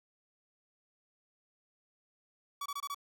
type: tone bursts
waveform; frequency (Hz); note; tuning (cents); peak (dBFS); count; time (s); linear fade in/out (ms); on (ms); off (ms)
45% pulse; 1138; C#6; +45; -36; 5; 2.61-2.946; 5; 48; 24
effects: none